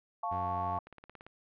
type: chord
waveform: sine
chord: F augmented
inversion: none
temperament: equal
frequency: 698.5 / 880 / 1108.7 Hz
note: F5 / A5 / C#6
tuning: 0 / 0 / 0 cents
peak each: -36 dBFS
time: 0.23-0.79 s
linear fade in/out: 5 ms
type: tone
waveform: sawtooth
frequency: 91.3 Hz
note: F#2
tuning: 23 cents flat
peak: -35 dBFS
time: 0.31-0.79 s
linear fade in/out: 10 ms
type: click train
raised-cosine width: 0.3 ms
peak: -31 dBFS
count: 8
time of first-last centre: 0.87-1.265 s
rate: 17.7 Hz
effects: low-pass 2000 Hz 12 dB/octave